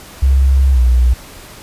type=tone with pitch glide; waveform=sine; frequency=67 to 61.44 Hz; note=C2 to B1; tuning=+42 to -8 cents; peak=-7 dBFS; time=0.22-1.14 s; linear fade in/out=10 ms; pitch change=-150 cents; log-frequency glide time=0.73-0.79 s; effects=pink hiss -36 dBFS RMS until 1.62 s + resampled to 32000 Hz